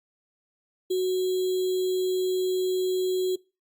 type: tone with sample-and-hold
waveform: sine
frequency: 370 Hz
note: F#4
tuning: in tune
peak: -22 dBFS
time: 0.9-3.36 s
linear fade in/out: 10 ms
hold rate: 3675 Hz
effects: noise-tail reverb RT60 0.3 s tail -24 dB re dry + Opus 48 kbps